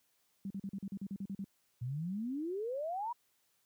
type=tone bursts; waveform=sine; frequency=196 Hz; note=G3; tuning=in tune; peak=-37 dBFS; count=11; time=0.45-1.443 s; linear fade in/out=2 ms; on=53 ms; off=41 ms
type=exponential sweep; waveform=sine; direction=up; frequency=115.4 to 987.8 Hz; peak=-35 dBFS; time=1.81-3.13 s; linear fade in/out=10 ms
effects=white hiss -75 dBFS RMS until 3.65 s + high-pass 60 Hz 12 dB/octave